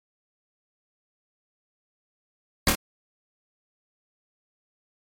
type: noise with echo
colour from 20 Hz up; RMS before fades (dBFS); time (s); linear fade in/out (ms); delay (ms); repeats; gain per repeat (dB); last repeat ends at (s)
pink; -18; 2.67-2.7; 2; 26; 2; -4; 2.752
effects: MP3 64 kbps